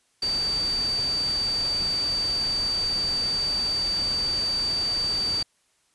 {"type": "tone in noise", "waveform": "sine", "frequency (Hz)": 4627, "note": "D8", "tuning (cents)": -27, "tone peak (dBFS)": -23, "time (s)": [0.22, 5.43], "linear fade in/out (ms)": 5, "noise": "pink", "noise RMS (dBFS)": -36, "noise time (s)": [0.22, 5.43], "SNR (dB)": 10, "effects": ["white hiss -67 dBFS RMS until 5.94 s", "resampled to 24000 Hz"]}